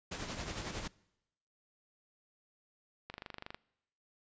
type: noise with tremolo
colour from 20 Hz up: pink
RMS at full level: -39 dBFS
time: 0.11-0.88 s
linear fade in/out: 10 ms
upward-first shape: sine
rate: 11 Hz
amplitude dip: 50%
type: click train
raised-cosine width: 0.3 ms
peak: -27 dBFS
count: 12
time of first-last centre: 3.1-3.545 s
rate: 24.7 Hz
effects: noise-tail reverb RT60 0.9 s tail -24 dB re dry + resampled to 16000 Hz